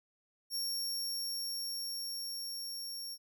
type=tone with level ramp; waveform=sawtooth; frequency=5520 Hz; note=F8; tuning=21 cents flat; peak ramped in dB=-31 to -38 dBFS; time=0.5-3.18 s; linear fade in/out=50 ms; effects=none